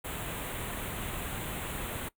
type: band-stop noise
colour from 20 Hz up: pink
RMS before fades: -37 dBFS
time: 0.04-2.09 s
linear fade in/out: 10 ms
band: 3700 to 7400 Hz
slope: 48 dB/octave
effects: noise-tail reverb RT60 0.1 s tail -20 dB re dry